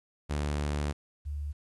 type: tone pair in turn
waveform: sawtooth / sine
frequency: 73.4 / 73.11 Hz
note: D2 / D2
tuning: 0 / -7 cents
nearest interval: unison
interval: 7 cents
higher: first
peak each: -25 / -32 dBFS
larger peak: first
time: 0.29-0.93 / 1.25-1.53 s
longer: first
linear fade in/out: 20 ms
effects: resampled to 24000 Hz + 11-bit